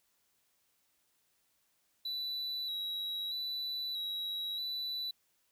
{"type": "tone with vibrato", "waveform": "triangle", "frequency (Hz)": 3920, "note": "B7", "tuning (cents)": -14, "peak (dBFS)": -34, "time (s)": [2.05, 5.11], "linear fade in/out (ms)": 5, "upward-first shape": "square", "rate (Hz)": 0.79, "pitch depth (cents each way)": 23, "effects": ["white hiss -75 dBFS RMS until 5.51 s"]}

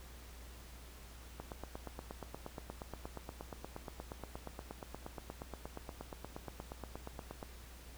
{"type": "click train", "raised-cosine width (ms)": 1, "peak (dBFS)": -29, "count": 52, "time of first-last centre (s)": [1.4, 7.428], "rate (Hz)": 8.46, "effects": ["added 60 Hz sine -52 dBFS peak until 7.97 s", "pink hiss -57 dBFS RMS until 7.97 s"]}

